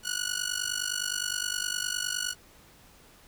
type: tone with amplitude modulation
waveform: 10% pulse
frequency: 1463 Hz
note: F#6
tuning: 20 cents flat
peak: -17 dBFS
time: 0.03-2.35 s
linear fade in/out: 50 ms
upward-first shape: sine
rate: 49.7 Hz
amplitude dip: 90%
effects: pink hiss -56 dBFS RMS until 3.27 s